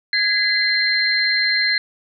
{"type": "tone cluster", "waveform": "sine", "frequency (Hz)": [1664, 2038, 4161], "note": ["G#6", "C7", "C8"], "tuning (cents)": [3, -46, -10], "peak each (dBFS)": [-21, -20, -19], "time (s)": [0.13, 1.78], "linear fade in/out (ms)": 2, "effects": []}